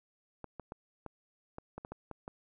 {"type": "clicks", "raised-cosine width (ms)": 1, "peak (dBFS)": -28, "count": 10, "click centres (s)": [0.443, 0.597, 0.721, 1.063, 1.584, 1.78, 1.849, 1.92, 2.113, 2.279], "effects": []}